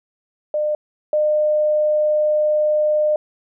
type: tone pair in turn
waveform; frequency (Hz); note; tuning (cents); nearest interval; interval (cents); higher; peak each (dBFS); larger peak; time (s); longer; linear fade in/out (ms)
sine; 603 / 605.9; D5 / D#5; +46 / -46; unison; 8; second; -17 / -14; second; 0.54-0.75 / 1.13-3.16; second; 2
effects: none